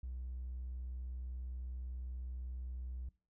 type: tone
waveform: triangle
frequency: 62.6 Hz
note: B1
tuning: 24 cents sharp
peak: -37 dBFS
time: 0.03-3.09 s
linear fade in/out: 5 ms
effects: noise-tail reverb RT60 0.4 s tail -25 dB re dry + tanh soft clip ceiling -37 dBFS